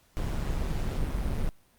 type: noise with amplitude modulation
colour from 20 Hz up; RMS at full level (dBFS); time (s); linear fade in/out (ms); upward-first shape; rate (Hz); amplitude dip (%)
brown; -27; 0.17-1.49; 0; sine; 142; 45
effects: pink hiss -64 dBFS RMS until 1.78 s + Opus 48 kbps